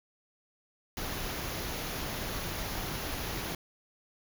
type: band-stop noise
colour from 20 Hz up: pink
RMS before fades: -36 dBFS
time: 0.97-3.55 s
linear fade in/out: 2 ms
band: 7000 to 9800 Hz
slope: 96 dB/octave
effects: none